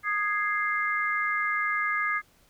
sine chord, Ab major, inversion second, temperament equal with one note detuned, 1236.6 / 1661.2 / 2093 Hz, Eb6 / Ab6 / C7, -11 / 0 / 0 cents, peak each -29 dBFS, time 0.03-2.22 s, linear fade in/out 50 ms, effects pink hiss -62 dBFS RMS until 2.49 s

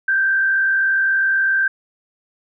sine tone with frequency modulation, 1568 Hz, G6, in tune, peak -14 dBFS, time 0.08-1.68 s, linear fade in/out 5 ms, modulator 47.6 Hz, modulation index 0.65, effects none

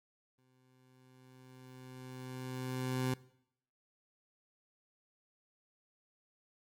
20% pulse tone with exponential growth, 128.5 Hz, C3, 31 cents flat, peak -26 dBFS, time 0.38-3.14 s, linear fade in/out 5 ms, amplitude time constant 600 ms, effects noise-tail reverb RT60 0.7 s tail -20 dB re dry + MP3 96 kbps

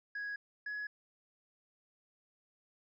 triangle tone pair in turn, 1661.2 / 1684.4 Hz, G#6 / G#6, 0 / +24 cents, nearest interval unison, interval 24 cents, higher second, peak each -35 / -35 dBFS, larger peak neither, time 0.15-0.36 / 0.66-0.87 s, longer neither, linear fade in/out 5 ms, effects tanh soft clip ceiling -32 dBFS + resampled to 16000 Hz

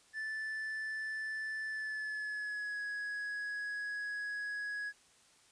triangle tone with pitch glide, 1755 to 1669.9 Hz, A6 to G#6, -5 to +9 cents, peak -35 dBFS, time 0.13-4.93 s, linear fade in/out 50 ms, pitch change -86 cents, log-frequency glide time 1.67-2.81 s, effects white hiss -65 dBFS RMS until 5.51 s + resampled to 22050 Hz

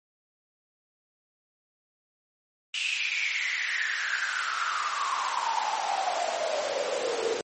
pink noise with high-pass filter sweep, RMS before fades -29 dBFS, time 2.74-7.41 s, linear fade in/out 2 ms, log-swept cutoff 2800 to 430 Hz, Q 9.5, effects MP3 32 kbps

